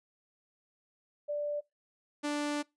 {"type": "tone pair in turn", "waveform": ["sine", "sawtooth"], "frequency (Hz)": [587.3, 293.6], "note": ["D5", "D4"], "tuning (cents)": [0, 0], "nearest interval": "octave", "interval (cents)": 1200, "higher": "first", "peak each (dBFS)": [-31, -27], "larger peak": "second", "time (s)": [[1.28, 1.61], [2.23, 2.63]], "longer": "second", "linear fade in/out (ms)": 20, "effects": ["noise-tail reverb RT60 0.2 s tail -23 dB re dry", "resampled to 22050 Hz"]}